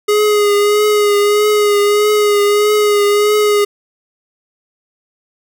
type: tone with vibrato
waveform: square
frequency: 415.3 Hz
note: G#4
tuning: in tune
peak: -10 dBFS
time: 0.08-3.65 s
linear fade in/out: 10 ms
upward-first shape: triangle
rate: 1.6 Hz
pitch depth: 33 cents each way
effects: 8-bit